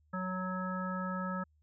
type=harmonic tone; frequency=185 Hz; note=F#3; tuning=in tune; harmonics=1 / 3 / 5 / 7 / 9; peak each=-36 / -43 / -45 / -39 / -45 dBFS; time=0.13-1.44 s; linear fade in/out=10 ms; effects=added 76 Hz sine -66 dBFS peak until 1.62 s